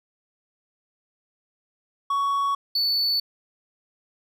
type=tone pair in turn; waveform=triangle; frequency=1118 / 4472 Hz; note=C#6 / C#8; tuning=+14 / +14 cents; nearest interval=2 octaves; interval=2400 cents; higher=second; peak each=-19 dBFS; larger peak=neither; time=2.1-2.55 / 2.75-3.2 s; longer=neither; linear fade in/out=5 ms; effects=none